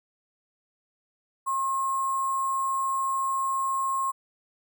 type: tone with sample-and-hold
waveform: sine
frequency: 1073 Hz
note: C6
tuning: 43 cents sharp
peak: -24 dBFS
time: 1.46-4.12 s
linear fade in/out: 20 ms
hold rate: 8820 Hz
effects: none